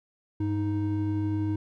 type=tone pair together; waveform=triangle; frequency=100.06 / 312.4 Hz; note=G2 / D#4; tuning=+36 / +7 cents; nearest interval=octave + minor sixth; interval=1971 cents; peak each=-26 / -26 dBFS; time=0.4-1.56 s; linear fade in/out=5 ms; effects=none